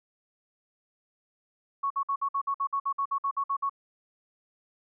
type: tone bursts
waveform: sine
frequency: 1108.7 Hz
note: C#6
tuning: in tune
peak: -25 dBFS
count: 15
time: 1.83-3.696 s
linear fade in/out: 10 ms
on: 74 ms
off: 54 ms
effects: none